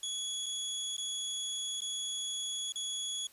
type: tone with dropouts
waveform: 25% pulse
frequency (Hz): 3367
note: G#7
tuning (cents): +23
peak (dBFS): -31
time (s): 0.03-3.27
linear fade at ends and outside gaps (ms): 2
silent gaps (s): 0.46-0.464 / 0.967-0.98 / 1.806-1.818 / 2.722-2.757
effects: white hiss -60 dBFS RMS until 3.32 s + resampled to 32000 Hz